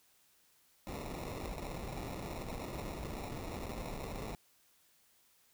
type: noise with sample-and-hold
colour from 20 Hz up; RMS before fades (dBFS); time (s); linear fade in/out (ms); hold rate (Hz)
pink; -42; 0.87-4.35; 0; 1575
effects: white hiss -69 dBFS RMS until 5.53 s